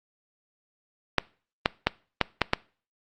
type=clicks; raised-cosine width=0.3 ms; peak=-3 dBFS; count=6; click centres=1.183 / 1.659 / 1.87 / 2.213 / 2.417 / 2.534 s; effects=noise-tail reverb RT60 0.4 s tail -22 dB re dry + Opus 48 kbps